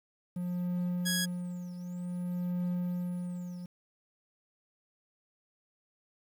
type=tone with tremolo; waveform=triangle; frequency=177.8 Hz; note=F3; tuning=31 cents sharp; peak=-27 dBFS; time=0.36-3.66 s; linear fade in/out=5 ms; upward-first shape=triangle; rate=0.54 Hz; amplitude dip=70%
type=tone; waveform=10% pulse; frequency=1661.2 Hz; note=G#6; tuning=in tune; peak=-21 dBFS; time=1.05-1.26 s; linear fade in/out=20 ms
effects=10-bit